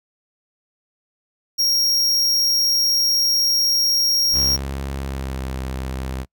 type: tone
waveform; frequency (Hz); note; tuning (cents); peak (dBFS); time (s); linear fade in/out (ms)
45% pulse; 5588; F8; 0; -16; 1.58-4.57; 20
type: noise with exponential growth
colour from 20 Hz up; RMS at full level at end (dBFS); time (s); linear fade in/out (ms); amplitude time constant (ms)
brown; -32; 4.14-4.37; 2; 49
type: tone with pitch glide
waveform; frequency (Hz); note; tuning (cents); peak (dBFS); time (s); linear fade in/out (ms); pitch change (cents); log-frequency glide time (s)
sawtooth; 68.1 to 65.4; C#2 to C2; -30 to 0; -21; 4.32-6.26; 50; -70; 4.99-5.47
effects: noise-tail reverb RT60 0.1 s tail -25 dB re dry